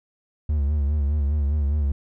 triangle tone with vibrato, 72.8 Hz, D2, 15 cents flat, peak -17 dBFS, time 0.49-1.92 s, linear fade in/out 5 ms, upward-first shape sine, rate 4.9 Hz, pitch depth 78 cents each way, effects none

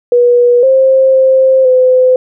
sine tone with pitch steps, 485.1 / 529 / 526 / 510 Hz, B4 / C5 / C5 / C5, -31 / +19 / +9 / -44 cents, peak -4 dBFS, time 0.12-2.16 s, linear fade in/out 2 ms, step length 510 ms, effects none

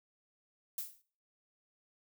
violet noise with exponential decay, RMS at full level -35 dBFS, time 0.78-1.02 s, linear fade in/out 2 ms, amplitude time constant 52 ms, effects noise-tail reverb RT60 0.4 s tail -17 dB re dry

